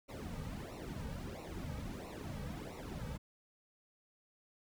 brown noise with flanger, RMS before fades -44 dBFS, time 0.08-3.18 s, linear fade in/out 20 ms, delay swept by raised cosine 0.61 to 2.91 ms, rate 1.5 Hz, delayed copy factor -0.9, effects none

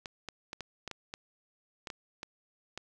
clicks, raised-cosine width 0.2 ms, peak -22 dBFS, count 11, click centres 0.058 / 0.287 / 0.531 / 0.607 / 0.877 / 0.913 / 1.139 / 1.872 / 1.902 / 2.231 / 2.776 s, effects none

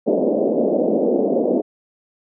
white band-pass noise, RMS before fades -18 dBFS, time 0.06-1.62 s, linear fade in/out 20 ms, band 200 to 610 Hz, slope 48 dB/octave, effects none

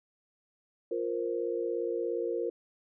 sine chord, F suspended fourth, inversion none, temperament equal, 349.2 / 466.2 / 523.3 Hz, F4 / Bb4 / C5, 0 / 0 / 0 cents, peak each -34 / -32 / -37 dBFS, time 0.91-2.5 s, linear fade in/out 5 ms, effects none

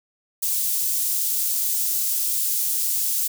white high-pass noise, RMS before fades -23 dBFS, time 0.42-3.28 s, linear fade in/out 10 ms, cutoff 6800 Hz, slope 12 dB/octave, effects none

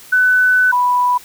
sine tone pair in turn, 1500 / 986.8 Hz, F#6 / B5, +23 / -2 cents, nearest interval perfect fifth, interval 725 cents, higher first, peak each -9 / -11 dBFS, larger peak first, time 0.12-0.72 / 0.72-1.18 s, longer first, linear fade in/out 10 ms, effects white hiss -40 dBFS RMS until 1.24 s

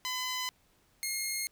10% pulse tone pair in turn, 1012 / 2144 Hz, B5 / C7, +42 / +42 cents, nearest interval octave + minor second, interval 1300 cents, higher second, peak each -24 / -23 dBFS, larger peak second, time 0.05-0.49 / 1.03-1.47 s, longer neither, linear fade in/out 0 ms, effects pink hiss -68 dBFS RMS until 1.51 s

